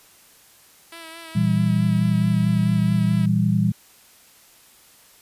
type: tone with vibrato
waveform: 5% pulse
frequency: 328.5 Hz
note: E4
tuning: 6 cents flat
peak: -26 dBFS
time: 0.92-3.26 s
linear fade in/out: 5 ms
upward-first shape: sine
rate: 4.6 Hz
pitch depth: 33 cents each way
type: chord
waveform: sine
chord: E diminished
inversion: second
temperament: equal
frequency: 116.54 / 164.81 / 196 Hz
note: Bb2 / E3 / G3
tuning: 0 / 0 / 0 cents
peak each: -21 / -21 / -20 dBFS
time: 1.35-3.72 s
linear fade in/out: 10 ms
effects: white hiss -52 dBFS RMS until 5.21 s + resampled to 32000 Hz